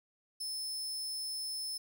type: tone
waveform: sawtooth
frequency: 5250 Hz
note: E8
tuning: 8 cents flat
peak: -34 dBFS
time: 0.4-1.78 s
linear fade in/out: 10 ms
effects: none